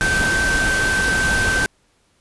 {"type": "tone in noise", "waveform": "sine", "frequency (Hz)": 1550, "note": "G6", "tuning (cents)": -20, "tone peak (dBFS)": -17, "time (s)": [0.01, 1.66], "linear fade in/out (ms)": 0, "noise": "pink", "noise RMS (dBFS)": -22, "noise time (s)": [0.01, 1.66], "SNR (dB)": 2, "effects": ["pink hiss -61 dBFS RMS until 2.2 s", "resampled to 24000 Hz"]}